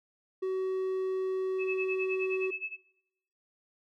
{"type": "tone", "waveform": "triangle", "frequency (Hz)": 377, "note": "F#4", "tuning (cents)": 32, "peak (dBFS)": -27, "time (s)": [0.42, 2.51], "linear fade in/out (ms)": 10}
{"type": "tone with tremolo", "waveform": "sine", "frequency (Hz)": 2603, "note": "E7", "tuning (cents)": -22, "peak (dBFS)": -31, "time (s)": [1.58, 2.77], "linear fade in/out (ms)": 50, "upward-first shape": "sine", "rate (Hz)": 9.6, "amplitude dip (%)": 90}
{"effects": ["noise-tail reverb RT60 0.9 s tail -22 dB re dry"]}